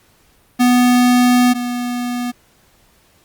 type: tone pair in turn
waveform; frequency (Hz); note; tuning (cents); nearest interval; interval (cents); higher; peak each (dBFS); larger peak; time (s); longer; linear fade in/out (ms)
square; 246.9 / 244.2; B3 / B3; 0 / -19; unison; 19; first; -10 / -20; first; 0.59-1.54 / 1.54-2.32; first; 20
effects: pink hiss -54 dBFS RMS until 3.24 s + Opus 48 kbps